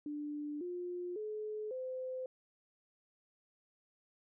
sine tone with pitch steps, 295.3 / 355.3 / 427.4 / 514.1 Hz, D4 / F4 / G#4 / C5, +10 / +30 / +50 / -31 cents, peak -38 dBFS, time 0.06-2.26 s, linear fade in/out 2 ms, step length 550 ms, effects none

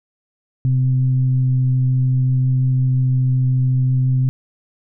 sine tone with frequency modulation, 129.1 Hz, C3, 23 cents flat, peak -13 dBFS, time 0.65-4.29 s, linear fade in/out 0 ms, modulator 126 Hz, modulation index 0.28, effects none

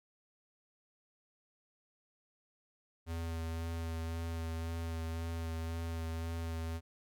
square tone with vibrato, 82.41 Hz, E2, in tune, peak -37 dBFS, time 3.06-6.81 s, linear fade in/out 50 ms, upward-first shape sine, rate 1.9 Hz, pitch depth 16 cents each way, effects none

